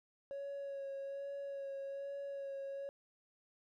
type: tone with vibrato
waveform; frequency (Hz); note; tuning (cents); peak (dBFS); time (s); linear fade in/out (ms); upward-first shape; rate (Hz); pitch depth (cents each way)
triangle; 554.4; C#5; 0; -38; 0.31-2.89; 0; sine; 1.2; 19
effects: tanh soft clip ceiling -36 dBFS